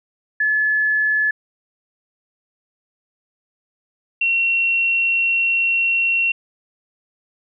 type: tone pair in turn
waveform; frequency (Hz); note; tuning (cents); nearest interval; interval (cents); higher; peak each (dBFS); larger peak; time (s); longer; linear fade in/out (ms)
sine; 1719 / 2729; A6 / F7; -41 / -41; minor sixth; 800; second; -15; neither; 0.4-1.31 / 4.21-6.32; second; 5
effects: none